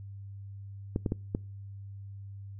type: clicks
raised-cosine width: 3 ms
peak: -16 dBFS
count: 4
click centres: 0.961 / 1.062 / 1.121 / 1.349 s
effects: noise-tail reverb RT60 0.4 s tail -25 dB re dry + added 99 Hz sine -41 dBFS peak until 2.59 s